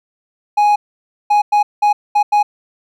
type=tone bursts at uneven times; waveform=triangle; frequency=830.6 Hz; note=G#5; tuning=in tune; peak=-7 dBFS; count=6; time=0.57-0.76 / 1.3-1.42 / 1.52-1.63 / 1.82-1.93 / 2.15-2.23 / 2.32-2.43 s; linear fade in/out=10 ms; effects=none